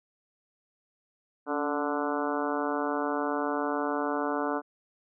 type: harmonic tone with a mistuned harmonic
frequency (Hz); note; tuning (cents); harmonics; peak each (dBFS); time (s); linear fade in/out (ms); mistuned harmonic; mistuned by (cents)
146.8; D3; 0; 2 / 3 / 4 / 5 / 6 / 7 / 8 / 9 / 10; -32 / -34 / -35 / -36 / -37 / -37 / -38 / -39 / -39; 1.46-4.62; 50; 2; -45
effects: none